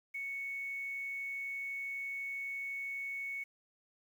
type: tone with quantisation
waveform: sine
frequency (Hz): 2217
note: C#7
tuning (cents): 0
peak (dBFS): -37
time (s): 0.14-3.44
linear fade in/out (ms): 10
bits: 10
effects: none